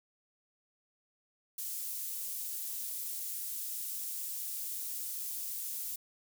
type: high-pass noise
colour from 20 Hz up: pink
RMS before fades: -39 dBFS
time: 1.58-5.96 s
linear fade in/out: 5 ms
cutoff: 11000 Hz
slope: 12 dB/octave
effects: none